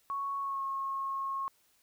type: tone with pitch glide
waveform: sine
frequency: 1108.7 to 1086.5 Hz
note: C#6 to C#6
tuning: 0 to -35 cents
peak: -32 dBFS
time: 0.1-1.48 s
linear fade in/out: 0 ms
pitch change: -35 cents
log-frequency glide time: 0.4-0.63 s
effects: white hiss -69 dBFS RMS until 1.82 s

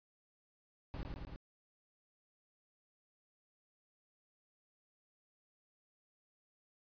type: noise with echo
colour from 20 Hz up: brown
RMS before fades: -42 dBFS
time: 0.94-1.03 s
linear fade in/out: 0 ms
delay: 110 ms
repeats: 3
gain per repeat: -2 dB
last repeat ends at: 1.36 s
effects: resampled to 11025 Hz

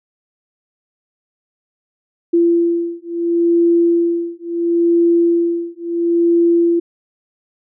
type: beating tone pair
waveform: sine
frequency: 340 / 340.73 Hz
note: F4 / F4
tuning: -46 / -43 cents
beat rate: 0.73 Hz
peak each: -15 dBFS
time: 2.33-6.8 s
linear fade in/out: 10 ms
effects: none

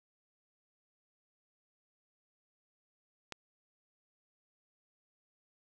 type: click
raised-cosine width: 0.2 ms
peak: -23 dBFS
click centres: 3.323 s
effects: none

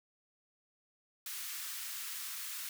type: high-pass noise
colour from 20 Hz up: white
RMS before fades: -42 dBFS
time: 1.26-2.69 s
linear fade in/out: 2 ms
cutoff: 1200 Hz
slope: 24 dB/octave
effects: none

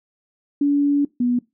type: tone pair in turn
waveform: sine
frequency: 286 / 244.4 Hz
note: D4 / B3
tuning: -46 / -18 cents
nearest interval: minor third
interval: 272 cents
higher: first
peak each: -14 / -16 dBFS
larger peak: first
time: 0.61-1.05 / 1.2-1.39 s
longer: first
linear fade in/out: 5 ms
effects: noise-tail reverb RT60 0.2 s tail -21 dB re dry

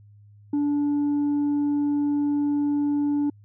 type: tone with tanh clipping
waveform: sine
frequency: 290 Hz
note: D4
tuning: 22 cents flat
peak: -21 dBFS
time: 0.53-3.3 s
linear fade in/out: 5 ms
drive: 2 dB
effects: added 103 Hz sine -48 dBFS peak until 3.44 s

